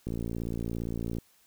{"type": "click train", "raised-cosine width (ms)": 3, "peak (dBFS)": -21, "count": 65, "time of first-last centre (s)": [0.07, 1.185], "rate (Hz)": 57.4, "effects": ["white hiss -64 dBFS RMS until 1.46 s"]}